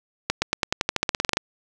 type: accelerating click train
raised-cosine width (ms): 0.2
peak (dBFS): -3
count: 16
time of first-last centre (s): 0.3-1.371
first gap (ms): 120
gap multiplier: 0.92
effects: none